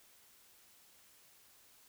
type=silence; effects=white hiss -64 dBFS RMS until 1.88 s